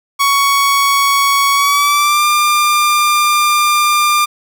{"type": "tone with pitch glide", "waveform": "sawtooth", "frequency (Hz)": [1116, 1196.1], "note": ["C#6", "D6"], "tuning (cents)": [11, 31], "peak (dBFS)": -6, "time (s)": [0.19, 4.26], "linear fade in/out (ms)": 20, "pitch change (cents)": 120, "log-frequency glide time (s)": [1.53, 2.26], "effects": []}